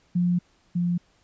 sine tone pair in turn, 176.6 / 174.87 Hz, F3 / F3, +20 / +3 cents, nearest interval unison, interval 17 cents, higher first, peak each -19 / -21 dBFS, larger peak first, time 0.15-0.39 / 0.75-0.98 s, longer first, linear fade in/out 10 ms, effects pink hiss -63 dBFS RMS until 1.23 s + resampled to 16000 Hz

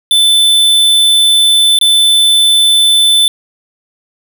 square tone with dropouts, 3520 Hz, A7, in tune, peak -6 dBFS, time 0.11-3.28 s, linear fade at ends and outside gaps 1 ms, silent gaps 1.788-1.812 s, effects none

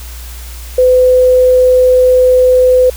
sine tone, 506 Hz, B4, 42 cents sharp, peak -4 dBFS, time 0.78-2.9 s, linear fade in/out 5 ms, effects added 60 Hz sine -25 dBFS peak until 2.96 s + white hiss -33 dBFS RMS until 2.96 s

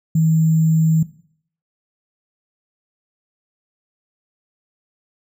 sine tone with sample-and-hold, 160 Hz, D#3, 49 cents sharp, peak -12 dBFS, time 0.15-1.03 s, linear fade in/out 5 ms, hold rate 7350 Hz, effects noise-tail reverb RT60 0.6 s tail -17 dB re dry

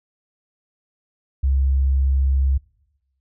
sine tone, 67.4 Hz, C#2, 48 cents flat, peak -15 dBFS, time 1.43-2.58 s, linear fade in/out 10 ms, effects noise-tail reverb RT60 1.0 s tail -24 dB re dry

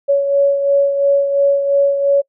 sine beating tone pair, 560 / 562.9 Hz, C#5 / C#5, +18 / +26 cents, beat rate 2.9 Hz, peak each -11 / -20 dBFS, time 0.08-2.22 s, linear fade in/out 20 ms, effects noise-tail reverb RT60 0.1 s tail -24 dB re dry

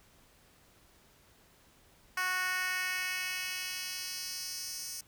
10% pulse tone with high-pass filter sweep, 367.9 Hz, F#4, 10 cents flat, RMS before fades -36 dBFS, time 2.17-5.01 s, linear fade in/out 5 ms, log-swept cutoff 1300 to 6600 Hz, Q 1.6, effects pink hiss -63 dBFS RMS until 5.07 s

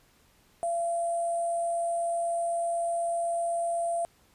sine tone with sample-and-hold, 682 Hz, F5, 41 cents flat, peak -26 dBFS, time 0.63-4.05 s, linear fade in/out 0 ms, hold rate 8820 Hz, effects pink hiss -63 dBFS RMS until 4.34 s + resampled to 32000 Hz

